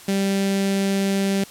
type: tone with notch filter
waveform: sawtooth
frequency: 196 Hz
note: G3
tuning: in tune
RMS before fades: -21 dBFS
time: 0.08-1.44 s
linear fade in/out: 5 ms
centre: 1100 Hz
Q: 1
effects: white hiss -43 dBFS RMS until 1.5 s + low-pass 12000 Hz 12 dB/octave